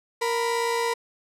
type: tone pair together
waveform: 30% pulse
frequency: 466.2 / 990.4 Hz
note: A#4 / B5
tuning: 0 / +5 cents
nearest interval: octave + minor second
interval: 1305 cents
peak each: -22 / -25 dBFS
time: 0.21-0.94 s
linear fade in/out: 10 ms
effects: low-pass 11000 Hz 12 dB/octave